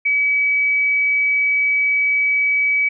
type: tone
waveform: sine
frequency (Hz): 2281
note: C#7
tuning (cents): +49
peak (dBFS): -14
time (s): 0.05-2.89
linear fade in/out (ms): 10
effects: none